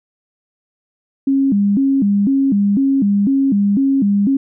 sine tone with vibrato, 234.4 Hz, A#3, 10 cents sharp, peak -11 dBFS, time 1.27-4.37 s, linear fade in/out 5 ms, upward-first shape square, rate 2 Hz, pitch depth 260 cents each way, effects none

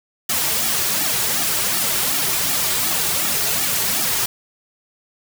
white noise with flanger, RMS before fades -20 dBFS, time 0.29-4.26 s, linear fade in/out 5 ms, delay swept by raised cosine 1.9 to 4 ms, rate 2.7 Hz, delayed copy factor -0.95, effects none

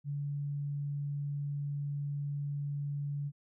sine tone, 143.5 Hz, D3, 40 cents flat, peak -33 dBFS, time 0.04-3.32 s, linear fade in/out 50 ms, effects none

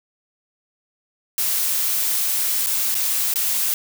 blue noise with dropouts, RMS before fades -21 dBFS, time 1.38-3.74 s, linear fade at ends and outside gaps 1 ms, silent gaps 2.663-2.669 / 2.945-2.951 / 3.339-3.358 s, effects none

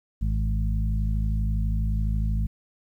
harmonic tone with a mistuned harmonic, 53.2 Hz, G#1, 42 cents sharp, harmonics 1 / 2 / 3 / 4, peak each -23 / -29 / -33 / -35 dBFS, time 0.21-2.47 s, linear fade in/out 10 ms, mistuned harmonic 2, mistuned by -17 cents, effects 10-bit

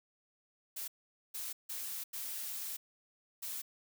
blue noise bursts at uneven times, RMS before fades -41 dBFS, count 5, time 0.76-0.88 / 1.34-1.53 / 1.69-2.04 / 2.13-2.77 / 3.42-3.62 s, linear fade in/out 10 ms, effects none

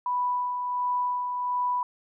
sine tone with tremolo, 987.8 Hz, B5, in tune, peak -23 dBFS, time 0.06-1.83 s, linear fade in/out 2 ms, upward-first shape sine, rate 1.4 Hz, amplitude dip 40%, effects none

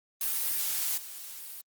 blue noise with level steps, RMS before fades -30 / -42 dBFS, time 0.21-1.61 s, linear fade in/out 2 ms, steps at 0.97 s, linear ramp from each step 10 ms, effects Opus 32 kbps

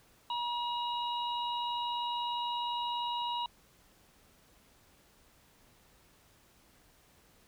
harmonic tone, 957 Hz, A#5, 45 cents sharp, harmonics 1 / 3 / 4, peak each -33 / -41 / -41 dBFS, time 0.3-3.46 s, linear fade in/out 2 ms, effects pink hiss -64 dBFS RMS until 7.47 s

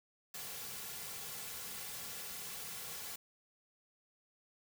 white noise with comb filter, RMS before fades -45 dBFS, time 0.34-3.16 s, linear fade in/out 5 ms, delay 3.2 ms, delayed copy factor -0.65, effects none

